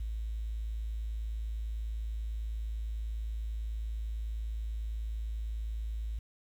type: tone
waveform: sine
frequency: 54.6 Hz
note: A1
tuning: 13 cents flat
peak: -33 dBFS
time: 0-6.19 s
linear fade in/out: 5 ms
effects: 10-bit